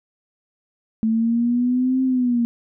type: linear two-way sweep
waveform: sine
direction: up then down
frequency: 220 to 262.5 to 233 Hz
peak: -16 dBFS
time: 1.03-2.45 s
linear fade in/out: 0 ms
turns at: 2.03 s
effects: none